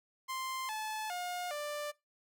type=tone with pitch steps; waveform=sawtooth; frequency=1046.5 / 864.9 / 714.8 / 590.7 Hz; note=C6 / A5 / F5 / D5; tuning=0 / -30 / +40 / +10 cents; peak=-33 dBFS; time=0.28-1.92 s; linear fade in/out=20 ms; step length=410 ms; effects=noise-tail reverb RT60 0.2 s tail -20 dB re dry